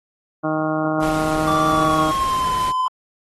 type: harmonic tone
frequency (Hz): 156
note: D#3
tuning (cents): +5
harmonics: 1 / 2 / 3 / 4 / 5 / 6 / 7 / 8 / 9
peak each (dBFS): -28 / -22 / -33 / -24 / -28 / -37 / -29 / -32 / -31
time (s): 0.43-2.12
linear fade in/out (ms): 20
type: noise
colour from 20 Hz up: pink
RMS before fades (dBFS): -31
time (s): 1.01-2.72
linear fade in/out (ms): 20
type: tone with pitch glide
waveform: triangle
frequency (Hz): 1165 to 1020.1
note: D6 to C6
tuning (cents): -14 to -44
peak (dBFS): -16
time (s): 1.47-2.88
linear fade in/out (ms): 5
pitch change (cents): -230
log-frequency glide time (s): 1.67-2.5
effects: AAC 32 kbps